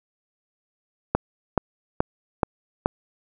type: click train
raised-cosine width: 1 ms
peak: -4 dBFS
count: 5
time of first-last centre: 1.15-2.859 s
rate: 2.34 Hz
effects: none